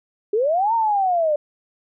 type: linear two-way sweep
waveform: sine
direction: up then down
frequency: 396.3 to 932.3 to 580 Hz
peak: -16 dBFS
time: 0.33-1.36 s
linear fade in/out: 5 ms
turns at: 0.74 s
effects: none